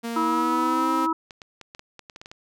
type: tone with pitch glide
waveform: sawtooth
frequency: 232.4 to 263.9 Hz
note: A#3 to C4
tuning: -5 to +15 cents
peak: -24 dBFS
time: 0.03-1.07 s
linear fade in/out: 20 ms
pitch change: +220 cents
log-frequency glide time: 0.23-0.92 s
type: harmonic tone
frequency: 323.7 Hz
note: E4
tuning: 31 cents flat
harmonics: 1 / 3 / 4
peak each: -25 / -25 / -25 dBFS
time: 0.16-1.13 s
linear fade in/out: 5 ms
type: clicks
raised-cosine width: 0.2 ms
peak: -24 dBFS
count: 11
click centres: 1.308 / 1.418 / 1.613 / 1.749 / 1.794 / 1.993 / 2.098 / 2.161 / 2.215 / 2.259 / 2.315 s
effects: none